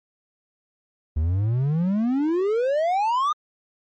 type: exponential sweep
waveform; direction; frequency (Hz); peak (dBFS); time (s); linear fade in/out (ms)
triangle; up; 73.42 to 1244.5; -17; 1.16-3.33; 10
effects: MP3 32 kbps